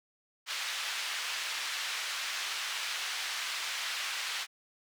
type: band-pass noise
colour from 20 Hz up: white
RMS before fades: -36 dBFS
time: 0.46-4.47 s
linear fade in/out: 50 ms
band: 1300 to 3900 Hz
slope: 12 dB/octave
effects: none